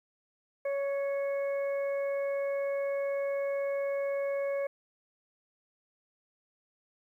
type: harmonic tone with a mistuned harmonic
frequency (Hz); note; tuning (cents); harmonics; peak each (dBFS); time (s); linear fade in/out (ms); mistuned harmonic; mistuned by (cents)
558; C#5; +11; 1 / 2 / 3 / 4; -29 / -46 / -48 / -45; 0.65-4.67; 5; 4; -27
effects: 11-bit